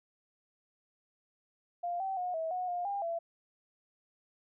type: tone with pitch steps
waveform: sine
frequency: 699 / 770 / 722 / 647 / 730 / 708 / 802 / 673 Hz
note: F5 / G5 / F#5 / E5 / F#5 / F5 / G5 / E5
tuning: +1 / -31 / -43 / -32 / -24 / +23 / +39 / +36 cents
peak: -32 dBFS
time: 1.83-3.19 s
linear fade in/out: 10 ms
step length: 170 ms
effects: none